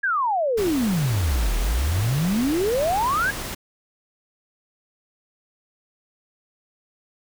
sine exponential two-way sweep, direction down then up, 1687 to 38.89 to 1687 Hz, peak -19 dBFS, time 0.03-3.31 s, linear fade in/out 10 ms, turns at 1.56 s
pink noise, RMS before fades -31 dBFS, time 0.57-3.55 s, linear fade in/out 10 ms
effects none

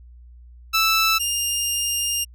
15% pulse tone pair in turn, 1320 / 2812 Hz, E6 / F7, +2 / +11 cents, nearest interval octave + minor second, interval 1309 cents, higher second, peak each -10 / -14 dBFS, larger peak first, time 0.73-1.19 / 1.19-2.25 s, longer second, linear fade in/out 20 ms, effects added 60 Hz sine -42 dBFS peak until 2.34 s

